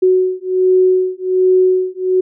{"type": "beating tone pair", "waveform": "sine", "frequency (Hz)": [370, 371.3], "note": ["F#4", "F#4"], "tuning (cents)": [0, 6], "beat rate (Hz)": 1.3, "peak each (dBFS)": -13, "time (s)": [0.02, 2.21], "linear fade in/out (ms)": 10, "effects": []}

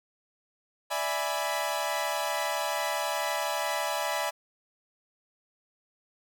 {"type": "chord", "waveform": "sawtooth", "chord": "E dominant seventh", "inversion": "third", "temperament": "equal", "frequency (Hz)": [587.3, 659.3, 830.6, 987.8], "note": ["D5", "E5", "G#5", "B5"], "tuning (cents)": [0, 0, 0, 0], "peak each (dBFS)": -30, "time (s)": [0.9, 4.31], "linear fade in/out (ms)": 20, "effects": []}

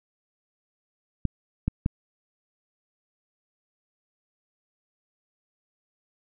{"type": "clicks", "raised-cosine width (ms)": 5, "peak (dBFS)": -11, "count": 3, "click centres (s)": [1.253, 1.68, 1.861], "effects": []}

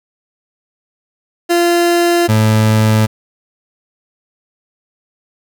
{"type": "tone pair in turn", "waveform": "30% pulse", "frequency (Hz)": [345, 109.05], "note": ["F4", "A2"], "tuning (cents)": [-21, -15], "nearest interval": "octave + minor sixth", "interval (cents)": 1994, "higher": "first", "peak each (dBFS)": [-7, -6], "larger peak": "second", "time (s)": [[1.49, 2.28], [2.28, 3.07]], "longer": "neither", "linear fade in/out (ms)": 20, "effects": []}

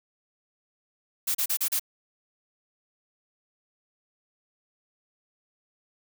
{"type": "noise bursts", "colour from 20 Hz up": "blue", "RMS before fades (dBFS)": -26, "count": 5, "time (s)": [1.27, 1.796], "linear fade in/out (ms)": 10, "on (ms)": 78, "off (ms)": 34, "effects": []}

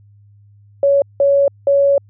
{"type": "tone bursts at uneven times", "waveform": "sine", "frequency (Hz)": 560, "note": "C#5", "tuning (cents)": 18, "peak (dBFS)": -9, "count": 3, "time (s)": [[0.83, 1.02], [1.2, 1.48], [1.67, 1.98]], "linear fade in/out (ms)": 2, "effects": ["added 102 Hz sine -44 dBFS peak until 2.09 s"]}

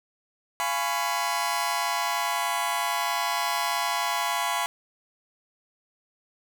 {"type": "chord", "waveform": "sawtooth", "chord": "C# dominant seventh", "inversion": "first", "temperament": "just", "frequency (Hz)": [693, 831.5, 997.9, 1108.7], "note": ["E#5", "G#5", "B5", "C#6"], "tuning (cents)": [-14, 2, 18, 0], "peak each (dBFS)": [-28, -27, -25, -28], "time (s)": [0.6, 4.66], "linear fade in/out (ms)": 0, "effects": []}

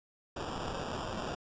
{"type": "noise with sample-and-hold", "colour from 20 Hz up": "white", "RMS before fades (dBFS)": -38, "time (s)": [0.36, 1.35], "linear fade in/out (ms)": 5, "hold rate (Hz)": 2100, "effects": ["resampled to 16000 Hz"]}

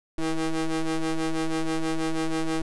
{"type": "ring-modulated tone", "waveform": "40% pulse", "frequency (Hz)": 159.9, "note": "D#3", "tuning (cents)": 48, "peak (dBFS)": -20, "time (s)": [0.18, 2.62], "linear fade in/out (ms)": 5, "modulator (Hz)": 163, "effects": ["resampled to 24000 Hz"]}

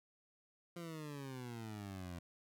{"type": "exponential sweep", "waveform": "20% pulse", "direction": "down", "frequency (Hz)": [174.61, 84.6], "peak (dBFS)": -40, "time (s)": [0.76, 2.19], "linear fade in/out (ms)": 5, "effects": []}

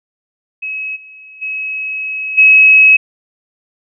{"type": "tone with level steps", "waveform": "sine", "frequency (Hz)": 2563, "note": "E7", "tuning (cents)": -49, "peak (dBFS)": [-19, -34, -18, -3], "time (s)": [0.62, 2.97], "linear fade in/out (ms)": 10, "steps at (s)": [0.95, 1.41, 2.37], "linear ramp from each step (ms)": 20, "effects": []}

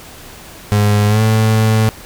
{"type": "tone with pitch glide", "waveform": "35% pulse", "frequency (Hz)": [103.83, 109.94], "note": ["G#2", "A2"], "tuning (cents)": [0, -1], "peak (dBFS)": -8, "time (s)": [0.72, 1.89], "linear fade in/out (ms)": 0, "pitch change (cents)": 99, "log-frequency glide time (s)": [1.07, 1.21], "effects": ["pink hiss -36 dBFS RMS until 2.05 s"]}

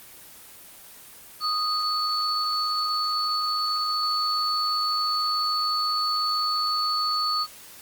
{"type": "tone pair together", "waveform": "sine", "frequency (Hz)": [1244.5, 4447], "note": ["D#6", "C#8"], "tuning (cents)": [0, 5], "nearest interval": "octave + minor seventh", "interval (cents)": 2205, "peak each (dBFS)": -25, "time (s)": [1.4, 7.47], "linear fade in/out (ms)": 50, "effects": ["white hiss -46 dBFS RMS until 7.81 s", "Opus 24 kbps"]}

